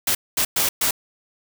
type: noise bursts at uneven times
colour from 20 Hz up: white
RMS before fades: -20 dBFS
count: 4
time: 0.07-0.15 / 0.37-0.45 / 0.56-0.69 / 0.81-0.91 s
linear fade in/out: 5 ms
effects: none